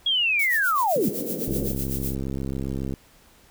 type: linear sweep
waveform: sine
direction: down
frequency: 3336 to 155.56 Hz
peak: -19 dBFS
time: 0.06-1.09 s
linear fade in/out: 5 ms
type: noise with tremolo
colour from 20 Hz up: violet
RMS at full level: -30 dBFS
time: 0.39-2.15 s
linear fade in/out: 5 ms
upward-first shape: sine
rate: 7.9 Hz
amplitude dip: 75%
type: band-pass noise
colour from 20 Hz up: white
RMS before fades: -31 dBFS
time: 0.96-1.72 s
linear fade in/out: 0 ms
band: 150 to 520 Hz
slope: 48 dB/octave
type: click train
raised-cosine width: 3 ms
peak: -17 dBFS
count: 99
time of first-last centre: 1.48-2.938 s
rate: 67.2 Hz
effects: pink hiss -55 dBFS RMS until 3.5 s